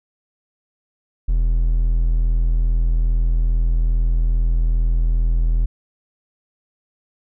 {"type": "tone", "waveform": "triangle", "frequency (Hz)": 41.2, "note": "E1", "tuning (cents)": 0, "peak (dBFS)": -12, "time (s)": [1.28, 5.66], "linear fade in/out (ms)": 10, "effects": []}